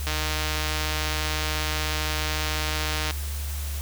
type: click train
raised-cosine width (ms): 0.2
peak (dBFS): -10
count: 469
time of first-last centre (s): 0.07-3.109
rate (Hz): 154
effects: added 72 Hz sine -28 dBFS peak until 3.81 s + white hiss -38 dBFS RMS until 3.81 s